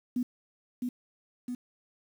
sine tone with echo, 246.9 Hz, B3, in tune, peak -26 dBFS, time 0.16-0.23 s, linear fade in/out 5 ms, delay 660 ms, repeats 2, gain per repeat -3 dB, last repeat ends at 1.55 s, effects 9-bit

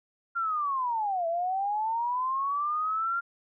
sine linear two-way sweep, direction down then up, 1396.9 to 657 to 1396.9 Hz, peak -26 dBFS, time 0.35-3.21 s, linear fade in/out 20 ms, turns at 1.27 s, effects none

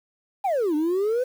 sine exponential two-way sweep, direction down then up, 836 to 293.7 to 518 Hz, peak -18 dBFS, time 0.44-1.24 s, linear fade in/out 10 ms, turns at 0.75 s, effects tanh soft clip ceiling -19 dBFS + 8-bit

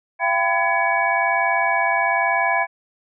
sine tone cluster, 679 / 780 / 1000 / 1683 / 2260 Hz, F5 / G5 / B5 / G#6 / C#7, -49 / -9 / +21 / +23 / +33 cents, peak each -23 dBFS, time 0.19-2.67 s, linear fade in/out 50 ms, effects none

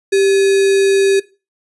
sine tone with sample-and-hold, 391.7 Hz, G4, 1 cent flat, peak -9 dBFS, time 0.12-1.2 s, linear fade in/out 10 ms, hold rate 2100 Hz, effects noise-tail reverb RT60 0.3 s tail -19 dB re dry + resampled to 24000 Hz

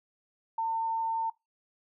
sine tone, 903 Hz, A5, 45 cents sharp, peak -27 dBFS, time 0.58-1.3 s, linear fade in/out 5 ms, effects noise-tail reverb RT60 0.2 s tail -22 dB re dry

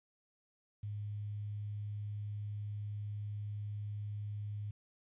sine tone with quantisation, 103.83 Hz, G#2, in tune, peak -38 dBFS, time 0.83-4.71 s, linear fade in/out 5 ms, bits 11, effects resampled to 8000 Hz

